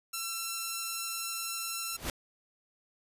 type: tone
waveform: 5% pulse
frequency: 1348 Hz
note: E6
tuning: 38 cents sharp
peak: -22 dBFS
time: 0.13-1.97 s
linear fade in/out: 10 ms
type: noise with exponential growth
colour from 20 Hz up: pink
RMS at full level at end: -30 dBFS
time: 1.89-2.1 s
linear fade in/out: 2 ms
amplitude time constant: 45 ms
effects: resampled to 32000 Hz